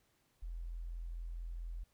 sine tone, 42.25 Hz, E1, 43 cents sharp, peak -40 dBFS, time 0.42-1.84 s, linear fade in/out 10 ms, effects pink hiss -75 dBFS RMS until 1.93 s

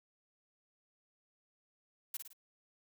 blue noise with echo, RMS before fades -39 dBFS, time 2.14-2.17 s, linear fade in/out 5 ms, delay 54 ms, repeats 3, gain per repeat -6 dB, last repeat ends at 2.332 s, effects none

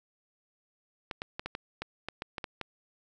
clicks, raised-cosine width 0.3 ms, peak -19 dBFS, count 11, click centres 1.112 / 1.219 / 1.395 / 1.46 / 1.551 / 1.82 / 2.086 / 2.221 / 2.382 / 2.442 / 2.613 s, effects none

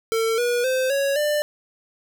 square tone with pitch steps, 450.7 / 483 / 517.7 / 554.9 / 594.7 Hz, A4 / B4 / C5 / C#5 / D5, +42 / -39 / -18 / +2 / +22 cents, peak -20 dBFS, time 0.12-1.42 s, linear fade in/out 0 ms, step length 260 ms, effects 9-bit

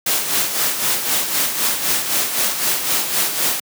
white noise with tremolo, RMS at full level -17 dBFS, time 0.06-3.6 s, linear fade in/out 5 ms, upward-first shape sine, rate 3.9 Hz, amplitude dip 55%, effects high-pass 150 Hz 12 dB/octave

